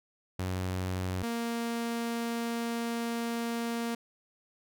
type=tone pair in turn; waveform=sawtooth; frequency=92.5 / 233.1 Hz; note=F#2 / A#3; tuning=0 / 0 cents; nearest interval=octave + major third; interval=1600 cents; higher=second; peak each=-27 dBFS; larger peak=neither; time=0.39-1.23 / 1.23-3.95 s; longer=second; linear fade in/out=5 ms; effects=none